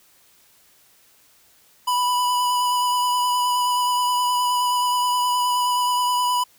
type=tone with vibrato; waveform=square; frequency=987.8 Hz; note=B5; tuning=in tune; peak=-19 dBFS; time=1.87-6.44 s; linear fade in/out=10 ms; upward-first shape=sine; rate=9.5 Hz; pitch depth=15 cents each way; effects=white hiss -56 dBFS RMS until 6.58 s